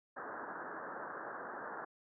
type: low-pass noise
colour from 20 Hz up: white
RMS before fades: -44 dBFS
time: 0.16-1.85 s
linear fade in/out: 10 ms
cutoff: 1700 Hz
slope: 96 dB/octave
effects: high-pass 300 Hz 12 dB/octave